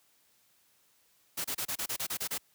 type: noise bursts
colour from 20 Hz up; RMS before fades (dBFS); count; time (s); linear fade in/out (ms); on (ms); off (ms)
white; -34; 10; 1.37-2.381; 10; 75; 29
effects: white hiss -68 dBFS RMS until 2.54 s + high-pass 60 Hz 12 dB/octave